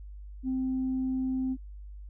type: tone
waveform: sine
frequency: 260 Hz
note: C4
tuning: 11 cents flat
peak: -26 dBFS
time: 0.43-1.57 s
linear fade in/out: 50 ms
effects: tanh soft clip ceiling -23 dBFS + added 50 Hz sine -41 dBFS peak until 2.09 s